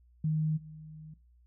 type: tone with level steps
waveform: sine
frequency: 155.56 Hz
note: D#3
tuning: in tune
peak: -26 / -44 dBFS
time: 0.24-1.14 s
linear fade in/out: 5 ms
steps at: 0.56 s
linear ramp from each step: 20 ms
effects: noise-tail reverb RT60 0.3 s tail -18 dB re dry + added 60 Hz sine -59 dBFS peak until 1.46 s